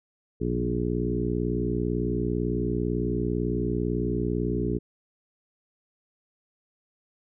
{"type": "harmonic tone with a mistuned harmonic", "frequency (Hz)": 60, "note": "B1", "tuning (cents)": -49, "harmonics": [1, 2, 3, 4, 5, 6, 7], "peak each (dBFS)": [-32, -32, -32, -32, -32, -32, -32], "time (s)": [0.4, 4.79], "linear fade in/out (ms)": 20, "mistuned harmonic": 2, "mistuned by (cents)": 29, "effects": []}